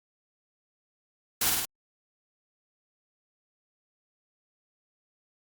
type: noise with echo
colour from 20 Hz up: white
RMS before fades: -26 dBFS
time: 1.41-1.5 s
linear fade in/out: 5 ms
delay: 51 ms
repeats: 3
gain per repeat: -2 dB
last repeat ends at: 1.653 s
effects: Opus 48 kbps